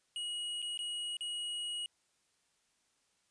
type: tone with dropouts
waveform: square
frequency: 2900 Hz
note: F#7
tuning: 35 cents flat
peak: -37 dBFS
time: 0.16-1.86 s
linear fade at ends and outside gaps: 1 ms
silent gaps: 0.619-0.625 / 0.775-0.79 / 1.169-1.208 s
effects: white hiss -75 dBFS RMS until 3.3 s + resampled to 22050 Hz